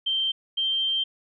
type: tone pair in turn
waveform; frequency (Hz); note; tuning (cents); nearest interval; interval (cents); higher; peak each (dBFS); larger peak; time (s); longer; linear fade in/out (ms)
sine; 3136 / 3147; G7 / G7; 0 / +6; unison; 6; second; -22; neither; 0.06-0.32 / 0.57-1.04; second; 10
effects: none